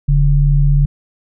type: tone pair together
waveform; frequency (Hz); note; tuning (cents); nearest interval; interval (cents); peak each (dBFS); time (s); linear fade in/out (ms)
sine; 40.04 / 142.7; E1 / D3; -50 / -49; octave + minor seventh; 2201; -11; 0.08-0.86; 10
effects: none